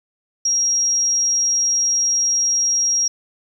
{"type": "tone", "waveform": "sine", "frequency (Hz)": 5630, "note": "F8", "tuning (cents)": 13, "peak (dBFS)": -15, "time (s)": [0.45, 3.08], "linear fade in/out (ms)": 5, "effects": ["8-bit"]}